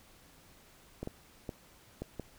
clicks, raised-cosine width 2 ms, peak -24 dBFS, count 5, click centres 1.03 / 1.074 / 1.492 / 2.02 / 2.197 s, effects pink hiss -60 dBFS RMS until 2.38 s

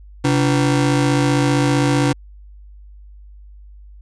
35% pulse ring-modulated tone, 210.4 Hz, G#3, 23 cents sharp, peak -9 dBFS, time 0.24-2.13 s, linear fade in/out 10 ms, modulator 77.5 Hz, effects added 50 Hz sine -38 dBFS peak until 4.01 s + resampled to 22050 Hz

